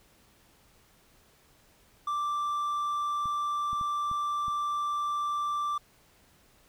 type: tone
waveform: triangle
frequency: 1174.7 Hz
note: D6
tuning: in tune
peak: -26 dBFS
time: 2.07-5.78 s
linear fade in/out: 5 ms
type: clicks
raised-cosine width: 5 ms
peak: -32 dBFS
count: 5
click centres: 3.257 / 3.731 / 3.812 / 4.114 / 4.482 s
effects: pink hiss -62 dBFS RMS until 6.68 s